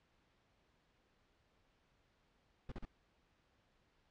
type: noise bursts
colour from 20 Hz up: brown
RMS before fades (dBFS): -44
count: 3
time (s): 2.69-2.852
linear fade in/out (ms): 2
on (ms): 28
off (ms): 39
effects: pink hiss -75 dBFS RMS until 4.1 s + low-pass 4000 Hz 12 dB/octave